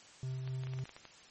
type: tone with tremolo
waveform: triangle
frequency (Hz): 130.1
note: C3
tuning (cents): -9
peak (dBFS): -33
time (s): 0.23-0.84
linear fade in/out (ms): 2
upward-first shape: triangle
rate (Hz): 3.9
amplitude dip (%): 30
type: clicks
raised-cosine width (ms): 0.3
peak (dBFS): -33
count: 9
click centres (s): 0.476 / 0.636 / 0.671 / 0.736 / 0.789 / 0.855 / 0.893 / 0.965 / 1.053
effects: white hiss -57 dBFS RMS until 1.3 s + MP3 32 kbps